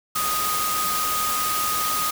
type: tone in noise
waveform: sine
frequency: 1244.5 Hz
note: D#6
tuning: in tune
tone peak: -24 dBFS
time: 0.15-2.11 s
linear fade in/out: 10 ms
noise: white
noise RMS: -26 dBFS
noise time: 0.15-2.11 s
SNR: -1 dB
effects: none